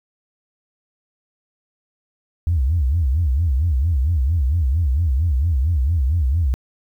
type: tone with vibrato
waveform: sine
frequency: 74.2 Hz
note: D2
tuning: 18 cents sharp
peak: -14 dBFS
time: 2.47-6.54 s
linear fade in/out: 0 ms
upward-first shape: sine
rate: 4.4 Hz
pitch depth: 290 cents each way
effects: tanh soft clip ceiling -10 dBFS + 9-bit